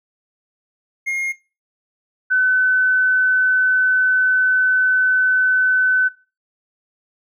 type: tone pair in turn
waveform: triangle / sine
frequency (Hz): 2138 / 1511.8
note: C7 / F#6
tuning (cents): +37 / +37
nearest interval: tritone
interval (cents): 600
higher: first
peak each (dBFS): -17 / -13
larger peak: second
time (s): 1.06-1.33 / 2.3-6.09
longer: second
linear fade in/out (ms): 20
effects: noise-tail reverb RT60 0.3 s tail -17 dB re dry